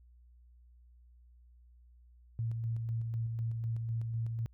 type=tone with tremolo; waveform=sine; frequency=114.3 Hz; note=A#2; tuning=34 cents flat; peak=-31 dBFS; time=2.39-4.46 s; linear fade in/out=0 ms; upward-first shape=square; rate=4 Hz; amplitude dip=30%; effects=added 60 Hz sine -57 dBFS peak until 4.53 s